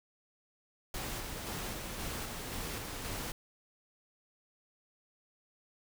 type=noise with tremolo; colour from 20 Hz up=pink; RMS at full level=-39 dBFS; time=0.94-3.32 s; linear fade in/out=2 ms; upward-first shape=square; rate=1.9 Hz; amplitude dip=25%; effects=none